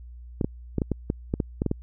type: clicks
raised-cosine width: 3 ms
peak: -11 dBFS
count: 11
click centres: 0.412 / 0.445 / 0.783 / 0.818 / 0.917 / 1.101 / 1.339 / 1.402 / 1.619 / 1.663 / 1.714 s
effects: added 60 Hz sine -40 dBFS peak until 1.82 s